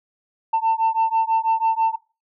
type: beating tone pair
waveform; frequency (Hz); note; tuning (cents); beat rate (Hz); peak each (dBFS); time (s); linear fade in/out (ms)
sine; 894 / 900.1; A5 / A5; +27 / +39; 6.1; -18; 0.53-1.96; 10
effects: noise-tail reverb RT60 0.3 s tail -21 dB re dry + tanh soft clip ceiling -13 dBFS